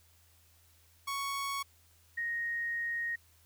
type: tone pair in turn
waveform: sawtooth / sine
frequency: 1111 / 1868.5 Hz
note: C#6 / A#6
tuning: +4 / +4 cents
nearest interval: major sixth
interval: 900 cents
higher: second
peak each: -30 / -32 dBFS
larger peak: first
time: 1.07-1.63 / 2.17-3.16 s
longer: second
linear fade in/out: 10 ms
effects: added 83 Hz sine -65 dBFS peak until 3.45 s + white hiss -66 dBFS RMS until 3.45 s